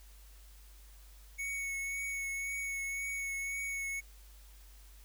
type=tone with vibrato; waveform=square; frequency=2216 Hz; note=C#7; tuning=1 cent flat; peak=-36 dBFS; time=1.38-4.01 s; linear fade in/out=20 ms; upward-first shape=triangle; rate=1.9 Hz; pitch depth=20 cents each way; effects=added 50 Hz sine -53 dBFS peak until 5.04 s + white hiss -62 dBFS RMS until 5.04 s